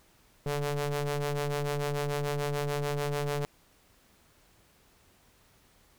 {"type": "ring-modulated tone", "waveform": "sawtooth", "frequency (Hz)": 145.7, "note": "D3", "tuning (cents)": -13, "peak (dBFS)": -22, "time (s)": [0.46, 3.45], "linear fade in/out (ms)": 0, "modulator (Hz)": 288, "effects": ["pink hiss -63 dBFS RMS until 5.98 s"]}